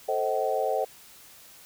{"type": "chord", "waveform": "sine", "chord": "A diminished seventh", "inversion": "none", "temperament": "just", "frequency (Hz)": [440, 528, 633.6, 760.3], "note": ["A4", "C5", "Eb5", "Gb5"], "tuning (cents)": [0, 16, 31, 47], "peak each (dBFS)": [-30, -29, -30, -29], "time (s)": [0.08, 0.85], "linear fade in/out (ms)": 10, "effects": ["white hiss -51 dBFS RMS until 1.65 s"]}